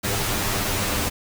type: noise with comb filter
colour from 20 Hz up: pink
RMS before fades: -24 dBFS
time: 0.03-1.1 s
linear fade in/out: 20 ms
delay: 10 ms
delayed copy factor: +0.7
effects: none